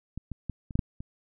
clicks, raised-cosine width 5 ms, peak -23 / -23 / -20 / -27 / -14 / -11 / -26 dBFS, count 7, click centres 0.176 / 0.317 / 0.497 / 0.708 / 0.755 / 0.792 / 1.005 s, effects none

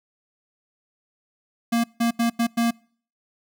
square tone bursts at uneven times, 233.1 Hz, A#3, in tune, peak -19 dBFS, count 5, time 1.72-1.84 / 2-2.11 / 2.19-2.3 / 2.39-2.47 / 2.57-2.71 s, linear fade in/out 10 ms, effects noise-tail reverb RT60 0.5 s tail -26 dB re dry

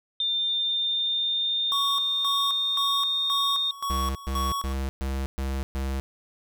sine tone with pitch glide, 3602 to 3669 Hz, A7 to A#7, +40 to -28 cents, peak -23 dBFS, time 0.2-3.71 s, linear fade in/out 2 ms, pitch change +32 cents, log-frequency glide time 0.5-3.23 s
square tone with tremolo, 1117 Hz, C#6, 13 cents sharp, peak -27 dBFS, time 1.72-4.73 s, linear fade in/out 0 ms, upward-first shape square, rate 1.9 Hz, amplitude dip 80%
square tone bursts, 67 Hz, C2, 42 cents sharp, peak -27 dBFS, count 6, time 3.9-6 s, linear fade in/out 0 ms, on 250 ms, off 120 ms
effects none

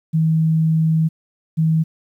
sine tone pair in turn, 160 / 160 Hz, D#3 / D#3, +49 / +49 cents, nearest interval unison, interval 0 cents, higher neither, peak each -13 / -13 dBFS, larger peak neither, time 0.13-1.09 / 1.57-1.84 s, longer first, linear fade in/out 20 ms, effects 9-bit

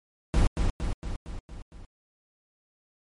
brown noise with echo, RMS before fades -20 dBFS, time 0.34-0.47 s, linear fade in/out 0 ms, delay 230 ms, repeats 6, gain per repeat -4 dB, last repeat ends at 1.85 s, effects MP3 48 kbps

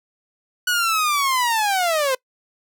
sawtooth linear sweep, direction down, 1480 to 504 Hz, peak -14 dBFS, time 0.67-2.15 s, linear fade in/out 5 ms, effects noise-tail reverb RT60 0.1 s tail -24 dB re dry

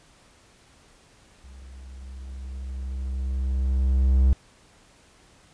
triangle tone with level ramp, 65.41 Hz, C2, in tune, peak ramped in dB -41 to -12 dBFS, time 1.44-4.33 s, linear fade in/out 0 ms, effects pink hiss -56 dBFS RMS until 5.53 s + resampled to 22050 Hz

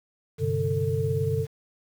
sine tone cluster, 98.6 / 128.7 / 146.5 / 446.2 Hz, G2 / C3 / D3 / A4, +11 / -28 / -4 / +24 cents, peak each -29 / -29 / -29 / -27 dBFS, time 0.38-1.47 s, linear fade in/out 50 ms, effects 8-bit

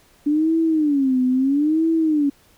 sine tone with vibrato, 287.9 Hz, D4, 34 cents flat, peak -15 dBFS, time 0.26-2.3 s, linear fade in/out 10 ms, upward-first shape sine, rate 0.76 Hz, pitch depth 220 cents each way, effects pink hiss -55 dBFS RMS until 2.57 s

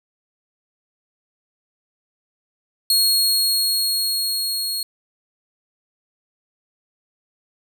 sawtooth tone with level ramp, 4301 Hz, C8, 47 cents sharp, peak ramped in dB -11 to -20 dBFS, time 2.9-4.83 s, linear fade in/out 2 ms, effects none

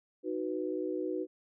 sine chord, B major, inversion first, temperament equal, 311.1 / 370 / 493.9 Hz, D#4 / F#4 / B4, 0 / 0 / 0 cents, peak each -36 / -35 / -38 dBFS, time 0.23-1.27 s, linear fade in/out 50 ms, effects none

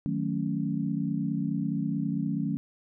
sine chord, D# half-diminished seventh, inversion none, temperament equal, 155.56 / 185 / 220 / 277.2 Hz, D#3 / F#3 / A3 / C#4, 0 / 0 / 0 / 0 cents, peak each -32 dBFS, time 0.06-2.57 s, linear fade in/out 0 ms, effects none

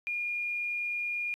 sine tone with quantisation, 2423 Hz, D#7, 47 cents flat, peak -30 dBFS, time 0.07-1.34 s, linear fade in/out 0 ms, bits 10, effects resampled to 32000 Hz

